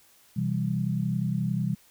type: chord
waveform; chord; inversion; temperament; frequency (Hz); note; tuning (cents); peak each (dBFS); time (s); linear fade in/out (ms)
sine; C major; none; equal with one note detuned; 127.6 / 164.81 / 196; C3 / E3 / G3; -43 / 0 / 0; -29; 0.36-1.75; 10
effects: white hiss -59 dBFS RMS until 1.9 s